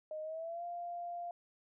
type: tone with pitch glide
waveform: sine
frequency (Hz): 620 to 695.9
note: D#5 to F5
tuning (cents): -6 to -6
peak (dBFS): -39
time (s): 0.11-1.31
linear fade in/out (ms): 2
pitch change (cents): +200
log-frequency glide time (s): 0.22-0.64
effects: none